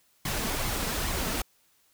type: noise with flanger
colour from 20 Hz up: pink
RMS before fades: -30 dBFS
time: 0.25-1.42 s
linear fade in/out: 5 ms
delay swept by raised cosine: 0.93 to 4.63 ms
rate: 2.4 Hz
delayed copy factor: +0.5
effects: white hiss -66 dBFS RMS until 1.93 s